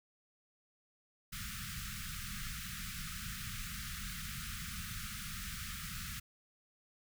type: band-stop noise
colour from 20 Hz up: pink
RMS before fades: -43 dBFS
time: 1.32-6.2 s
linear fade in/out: 10 ms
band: 220 to 1200 Hz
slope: 96 dB/octave
effects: none